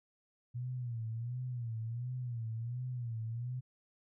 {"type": "tone with vibrato", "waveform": "sine", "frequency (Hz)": 119.1, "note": "A#2", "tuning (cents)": 38, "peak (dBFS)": -36, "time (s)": [0.54, 3.61], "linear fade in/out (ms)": 20, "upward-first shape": "sine", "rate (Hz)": 1.4, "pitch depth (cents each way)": 110, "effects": []}